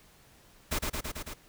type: noise with echo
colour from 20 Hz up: pink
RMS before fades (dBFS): -30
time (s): 0.71-0.79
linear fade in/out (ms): 10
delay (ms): 110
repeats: 5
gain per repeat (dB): -2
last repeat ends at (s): 1.34
effects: pink hiss -59 dBFS RMS until 1.48 s